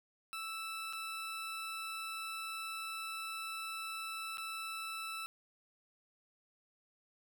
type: tone with dropouts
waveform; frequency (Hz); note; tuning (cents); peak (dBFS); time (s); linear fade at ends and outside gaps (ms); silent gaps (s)
20% pulse; 1318.5; E6; 0; -35; 0.33-5.26; 0; 0.927-0.933 / 4.372-4.381
effects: none